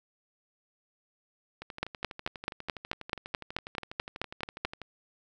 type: two click trains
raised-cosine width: 0.3 ms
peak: -24 / -13 dBFS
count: 40 / 14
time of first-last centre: 1.62-4.817 / 1.83-4.65 s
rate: 12.2 / 4.61 Hz
effects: none